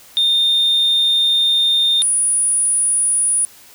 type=tone pair in turn; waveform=sine; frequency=3636 / 9735 Hz; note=A#7 / D#9; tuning=-44 / -39 cents; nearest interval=octave + perfect fourth; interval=1705 cents; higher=second; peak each=-10 / -12 dBFS; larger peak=first; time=0.17-2.02 / 2.02-3.45 s; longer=first; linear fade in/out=0 ms; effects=tanh soft clip ceiling -10 dBFS + white hiss -44 dBFS RMS until 3.74 s